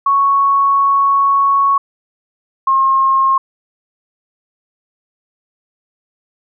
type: tone pair in turn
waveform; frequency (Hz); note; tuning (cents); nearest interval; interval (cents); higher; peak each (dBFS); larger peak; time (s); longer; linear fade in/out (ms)
sine; 1108.7 / 1072.8; C#6 / C6; 0 / +43; minor second; 57; first; -9; neither; 0.06-1.78 / 2.67-3.38; first; 5
effects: none